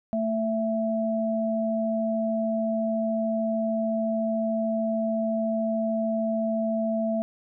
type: tone pair together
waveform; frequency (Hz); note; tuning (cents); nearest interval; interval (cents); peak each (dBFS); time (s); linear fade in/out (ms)
sine; 223.4 / 663; A3 / E5; +27 / +10; octave + perfect fifth; 1883; -26; 0.13-7.22; 0
effects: none